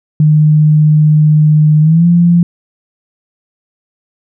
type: tone with pitch glide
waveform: sine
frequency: 152.6 to 172.28 Hz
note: D#3 to F3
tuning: -33 to -23 cents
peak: -4 dBFS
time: 0.2-2.43 s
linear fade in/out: 2 ms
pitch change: +210 cents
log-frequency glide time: 1.81-2.06 s
effects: none